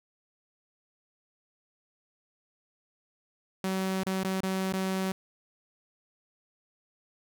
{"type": "tone with dropouts", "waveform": "sawtooth", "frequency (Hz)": 189.6, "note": "F#3", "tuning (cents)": 43, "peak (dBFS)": -24, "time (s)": [3.64, 5.12], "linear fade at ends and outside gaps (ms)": 2, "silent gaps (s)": [[4.034, 4.065], [4.234, 4.247], [4.406, 4.433], [4.725, 4.735]], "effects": []}